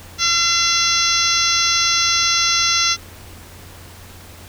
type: harmonic tone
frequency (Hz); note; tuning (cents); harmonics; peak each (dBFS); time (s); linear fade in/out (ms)
682; F5; -41; 2 / 3 / 4 / 5 / 6 / 7 / 8 / 9; -22 / -24 / -25 / -23 / -22 / -26 / -22 / -20; 0.18-2.97; 50
effects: added 88 Hz sine -41 dBFS peak until 4.48 s + pink hiss -41 dBFS RMS until 4.48 s